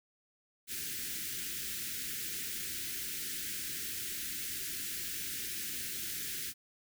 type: band-stop noise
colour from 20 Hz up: white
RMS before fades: -39 dBFS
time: 0.67-6.54 s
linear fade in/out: 50 ms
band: 410 to 1500 Hz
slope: 48 dB/octave
effects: none